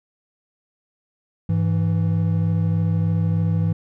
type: tone pair together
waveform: triangle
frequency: 101.55 / 164.81 Hz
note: G#2 / E3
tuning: -38 / 0 cents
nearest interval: minor sixth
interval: 838 cents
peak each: -18 dBFS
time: 1.49-3.73 s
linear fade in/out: 5 ms
effects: none